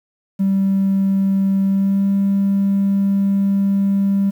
triangle tone with pitch glide, 194.4 to 197.46 Hz, G3 to G3, -14 to +13 cents, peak -10 dBFS, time 0.39-4.31 s, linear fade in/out 20 ms, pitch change +27 cents, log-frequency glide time 1.66-2.09 s, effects tanh soft clip ceiling -10 dBFS + 8-bit

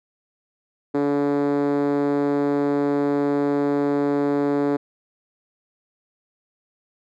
5% pulse tone with band-pass filter, 143.2 Hz, D3, 43 cents flat, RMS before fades -21 dBFS, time 0.94-4.77 s, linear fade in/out 10 ms, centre 340 Hz, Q 4.3, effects none

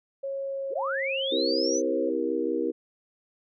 sine tone with pitch glide, 547 to 534.8 Hz, C#5 to C5, -23 to +38 cents, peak -29 dBFS, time 0.23-2.1 s, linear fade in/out 10 ms, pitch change -39 cents, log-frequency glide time 0.43-1.49 s
sine linear sweep, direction up, 293.7 to 6240 Hz, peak -28 dBFS, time 0.7-1.82 s, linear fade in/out 50 ms
sine chord, C dominant seventh, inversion none, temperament just, 261.6 / 327 / 392.4 / 470.9 Hz, C4 / E4 / G4 / Bb4, 0 / -14 / +2 / +18 cents, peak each -33 / -29 / -31 / -29 dBFS, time 1.31-2.72 s, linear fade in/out 20 ms
effects none

